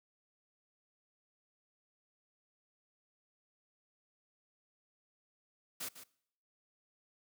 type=noise with echo; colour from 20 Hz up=white; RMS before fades=-41 dBFS; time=5.8-5.89 s; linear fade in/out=10 ms; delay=150 ms; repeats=1; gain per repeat=-11 dB; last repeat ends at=6.04 s; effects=noise-tail reverb RT60 0.7 s tail -22 dB re dry + high-pass 80 Hz 12 dB/octave